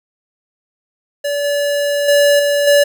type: tone with level steps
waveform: square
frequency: 575 Hz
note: D5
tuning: 37 cents flat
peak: -17 / -15 / -9 / -13 / -8 dBFS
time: 1.24-2.84 s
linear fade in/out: 10 ms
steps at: 1.44 / 2.08 / 2.39 / 2.67 s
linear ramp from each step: 5 ms
effects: none